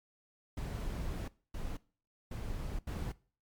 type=noise bursts at uneven times; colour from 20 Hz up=brown; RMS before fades=-38 dBFS; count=4; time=0.57-1.28 / 1.54-1.77 / 2.31-2.79 / 2.87-3.12 s; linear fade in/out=5 ms; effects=noise-tail reverb RT60 0.4 s tail -21 dB re dry + MP3 96 kbps